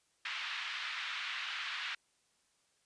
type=band-pass noise; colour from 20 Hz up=white; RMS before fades=-40 dBFS; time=0.25-1.95 s; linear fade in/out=5 ms; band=1200 to 3400 Hz; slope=24 dB/octave; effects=white hiss -74 dBFS RMS until 2.85 s + resampled to 22050 Hz